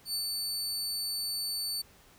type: tone with ADSR envelope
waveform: sawtooth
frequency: 4500 Hz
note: C#8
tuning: 25 cents sharp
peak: -27 dBFS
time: 0.05-1.82 s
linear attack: 88 ms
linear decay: 88 ms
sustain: -2 dB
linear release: 8 ms
effects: pink hiss -59 dBFS RMS until 2.18 s